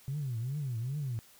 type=tone with vibrato; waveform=sine; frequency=130 Hz; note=C3; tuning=11 cents flat; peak=-31 dBFS; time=0.08-1.19 s; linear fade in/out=0 ms; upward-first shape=triangle; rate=2.5 Hz; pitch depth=290 cents each way; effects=tanh soft clip ceiling -28 dBFS + white hiss -59 dBFS RMS until 1.39 s